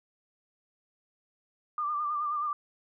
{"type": "tone with vibrato", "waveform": "sine", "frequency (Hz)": 1191, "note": "D6", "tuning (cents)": 24, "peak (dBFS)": -28, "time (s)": [1.78, 2.53], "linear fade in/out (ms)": 2, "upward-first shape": "sine", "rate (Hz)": 9.4, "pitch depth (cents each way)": 47, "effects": []}